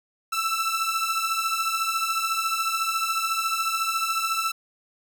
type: beating tone pair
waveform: sawtooth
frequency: 1318.5 / 1332.5 Hz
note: E6 / E6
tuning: 0 / +18 cents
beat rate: 14 Hz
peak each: -24 / -22 dBFS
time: 0.32-4.52 s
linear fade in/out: 10 ms
effects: none